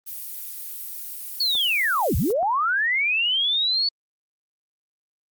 violet noise, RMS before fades -34 dBFS, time 0.06-2.33 s, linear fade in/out 20 ms
sine linear two-way sweep, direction down then up, 4491 to 50.4 to 4491 Hz, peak -19 dBFS, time 1.4-3.89 s, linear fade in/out 5 ms, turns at 2.16 s
clicks, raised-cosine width 1 ms, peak -26 dBFS, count 3, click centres 1.553 / 2.305 / 2.429 s
effects Opus 32 kbps

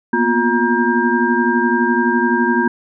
sine tone cluster, 234.6 / 246.4 / 354.1 / 946 / 1597 Hz, A#3 / B3 / F4 / A#5 / G6, +11 / -4 / +24 / +25 / +32 cents, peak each -19 dBFS, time 0.13-2.68 s, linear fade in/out 5 ms, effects none

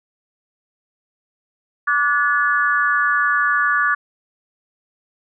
sine tone cluster, 1162 / 1455 / 1715 Hz, D6 / F#6 / A6, -19 / -29 / -45 cents, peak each -19 dBFS, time 1.87-3.95 s, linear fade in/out 10 ms, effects none

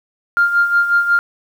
sine tone with tremolo, 1400 Hz, F6, 4 cents sharp, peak -8 dBFS, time 0.37-1.19 s, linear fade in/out 0 ms, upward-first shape sine, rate 5.5 Hz, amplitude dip 65%, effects tanh soft clip ceiling -4 dBFS + 7-bit

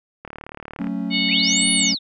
click train, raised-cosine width 0.5 ms, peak -19 dBFS, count 24, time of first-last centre 0.25-0.87 s, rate 37.1 Hz
triangle chord, F# minor, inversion none, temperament just, 185 / 222 / 277.5 Hz, F#3 / A3 / C#4, 0 / +16 / +2 cents, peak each -25 dBFS, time 0.79-1.95 s, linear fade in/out 10 ms
harmonic tone, 734 Hz, F#5, 14 cents flat, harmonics 3 / 4 / 5 / 6, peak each -23 / -24 / -25 / -26 dBFS, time 1.1-1.94 s, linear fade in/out 50 ms
sine linear two-way sweep, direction up then down, 1717 to 10000 to 3410 Hz, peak -19 dBFS, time 1.28-1.99 s, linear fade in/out 50 ms, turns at 1.72 s
effects none

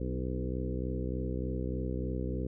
harmonic tone with a mistuned harmonic, 63.3 Hz, B1, 43 cents sharp, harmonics 1 / 2 / 3 / 4 / 5 / 6 / 7 / 8, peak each -35 / -38 / -40 / -41 / -42 / -43 / -43 / -44 dBFS, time 0-2.47 s, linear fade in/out 5 ms, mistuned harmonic 5, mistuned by -20 cents, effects none

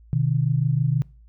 sine tone pair together, 126.43 / 152.7 Hz, B2 / D#3, +41 / -32 cents, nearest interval minor third, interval 327 cents, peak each -21 dBFS, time 0.13-1.02 s, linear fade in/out 0 ms, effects noise-tail reverb RT60 0.4 s tail -24 dB re dry + added 56 Hz sine -47 dBFS peak until 1.28 s

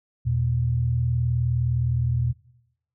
sine tone pair together, 81.24 / 120.7 Hz, E2 / B2, -25 / -39 cents, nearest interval perfect fifth, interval 686 cents, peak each -27 / -21 dBFS, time 0.25-2.33 s, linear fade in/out 20 ms, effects noise-tail reverb RT60 0.9 s tail -22 dB re dry

